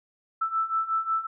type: beating tone pair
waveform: sine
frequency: 1318.5 / 1324 Hz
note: E6 / E6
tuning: 0 / +7 cents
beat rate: 5.5 Hz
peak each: -29 / -26 dBFS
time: 0.41-1.27 s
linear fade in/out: 10 ms
effects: none